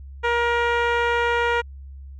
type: tone with low-pass filter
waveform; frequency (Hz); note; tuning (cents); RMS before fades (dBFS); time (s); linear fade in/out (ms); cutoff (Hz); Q
10% pulse; 473.6; A#4; +27; -21; 0.23-1.62; 20; 2100; 0.64
effects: added 68 Hz sine -36 dBFS peak until 2.19 s